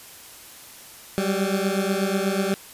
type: beating tone pair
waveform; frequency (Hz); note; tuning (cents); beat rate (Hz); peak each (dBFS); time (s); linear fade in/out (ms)
20% pulse; 191.2 / 199.4; G3 / G3; -43 / +30; 8.2; -19 / -20; 1.18-2.54; 0
effects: white hiss -44 dBFS RMS until 2.73 s + resampled to 32000 Hz